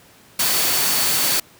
sine tone in noise, 4480 Hz, C#8, 18 cents sharp, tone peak -27 dBFS, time 0.39-1.4 s, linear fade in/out 5 ms, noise white, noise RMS -19 dBFS, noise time 0.39-1.4 s, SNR -11 dB, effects pink hiss -49 dBFS RMS until 1.59 s + high-pass 100 Hz 12 dB/octave

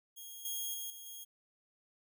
5% pulse tone with level steps, 3264 Hz, G#7, 31 cents flat, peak -38 / -28 / -31 / -39 / -37 dBFS, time 0.16-1.25 s, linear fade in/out 20 ms, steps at 0.45 / 0.74 / 0.9 / 1.06 s, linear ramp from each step 2 ms, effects none

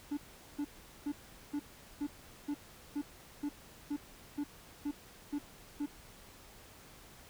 triangle tone bursts, 290.5 Hz, D4, 19 cents flat, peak -31 dBFS, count 13, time 0.11-5.862 s, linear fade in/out 10 ms, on 64 ms, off 410 ms, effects pink hiss -56 dBFS RMS until 7.29 s

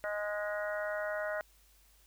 harmonic tone with a mistuned harmonic, 207.7 Hz, G#3, in tune, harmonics 3 / 4 / 5 / 6 / 7 / 8 / 9, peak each -35 / -48 / -48 / -47 / -40 / -49 / -43 dBFS, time 0.04-1.41 s, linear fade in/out 0 ms, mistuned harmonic 9, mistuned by +16 cents, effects added 50 Hz sine -64 dBFS peak until 2.06 s + white hiss -66 dBFS RMS until 2.06 s

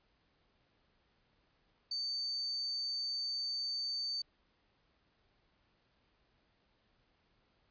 sine tone, 4564 Hz, C#8, 50 cents sharp, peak -34 dBFS, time 1.91-4.22 s, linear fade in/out 5 ms, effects pink hiss -74 dBFS RMS until 7.7 s + resampled to 11025 Hz

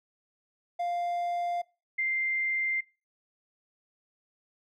triangle / sine tone pair in turn, 698.5 / 2093 Hz, F5 / C7, 0 / 0 cents, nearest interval octave + perfect fifth, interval 1900 cents, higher second, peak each -26 dBFS, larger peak neither, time 0.79-1.62 / 1.98-2.81 s, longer neither, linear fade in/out 10 ms, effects noise-tail reverb RT60 0.3 s tail -23 dB re dry

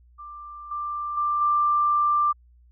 sine tone with level steps, 1183 Hz, D6, 12 cents sharp, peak -37 / -27 / -21 / -18 dBFS, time 0.18-2.33 s, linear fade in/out 20 ms, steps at 0.71 / 1.17 / 1.41 s, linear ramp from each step 5 ms, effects added 60 Hz sine -52 dBFS peak until 2.71 s

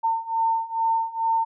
sine beating tone pair, 904 / 906.3 Hz, A5 / A#5, +47 / -49 cents, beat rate 2.3 Hz, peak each -25 / -23 dBFS, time 0.03-1.45 s, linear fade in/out 20 ms, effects none

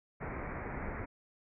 pink low-pass noise, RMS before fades -40 dBFS, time 0.2-1.06 s, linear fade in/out 20 ms, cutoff 2300 Hz, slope 96 dB/octave, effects none

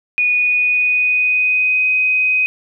sine tone with pitch glide, 2465 to 2511 Hz, D#7 to D#7, -17 to +15 cents, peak -12 dBFS, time 0.18-2.46 s, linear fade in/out 0 ms, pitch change +32 cents, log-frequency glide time 0.29-1.88 s, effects none

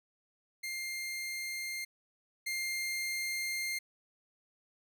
sawtooth tone pair in turn, 2110 / 2110 Hz, C7 / C7, +14 / +14 cents, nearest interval unison, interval 0 cents, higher neither, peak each -33 / -30 dBFS, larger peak second, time 0.63-1.85 / 2.46-3.79 s, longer second, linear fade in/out 10 ms, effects none

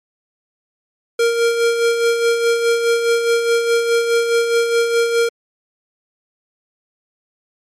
square tone with tremolo, 466.2 Hz, A#4, in tune, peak -12 dBFS, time 1.19-5.29 s, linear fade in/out 5 ms, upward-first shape sine, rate 4.8 Hz, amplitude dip 50%, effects low-pass 10000 Hz 12 dB/octave + MP3 64 kbps

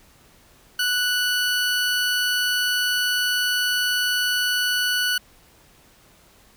20% pulse tone, 1480 Hz, F#6, in tune, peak -15 dBFS, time 0.79-5.18 s, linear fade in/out 5 ms, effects pink hiss -54 dBFS RMS until 6.56 s

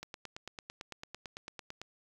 click train, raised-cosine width 0.2 ms, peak -25 dBFS, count 17, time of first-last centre 0.03-1.816 s, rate 8.96 Hz, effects 9-bit

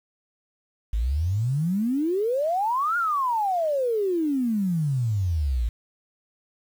sine exponential two-way sweep, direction up then down, 50.7 to 1444 to 54.2 Hz, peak -21 dBFS, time 0.93-5.69 s, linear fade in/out 5 ms, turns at 2.97 s, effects 8-bit

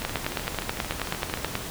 two click trains, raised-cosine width 0.3 ms, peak -9 / -16 dBFS, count 15 / 20, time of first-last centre 0.05-1.554 / 0.02-1.449 s, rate 9.31 / 13.3 Hz, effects pink hiss -35 dBFS RMS until 1.7 s

